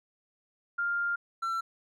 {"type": "tone pair in turn", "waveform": ["sine", "triangle"], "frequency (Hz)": [1400, 1348.3], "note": ["F6", "E6"], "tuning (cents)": [4, 39], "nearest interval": "minor second", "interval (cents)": 65, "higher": "first", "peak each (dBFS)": -27, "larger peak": "neither", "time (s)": [[0.78, 1.16], [1.42, 1.61]], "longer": "first", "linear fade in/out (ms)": 10, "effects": []}